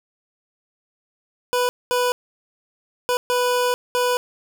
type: tone bursts at uneven times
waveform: 25% pulse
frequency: 493.9 Hz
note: B4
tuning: in tune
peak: -14 dBFS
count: 5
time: 1.53-1.69 / 1.91-2.12 / 3.09-3.17 / 3.3-3.74 / 3.95-4.17 s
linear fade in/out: 0 ms
effects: none